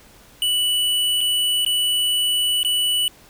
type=tone with dropouts; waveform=square; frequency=2960 Hz; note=F#7; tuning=in tune; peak=-18 dBFS; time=0.42-3.08 s; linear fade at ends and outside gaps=1 ms; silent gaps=1.208-1.212 / 1.649-1.663 / 2.631-2.648 s; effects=pink hiss -49 dBFS RMS until 3.29 s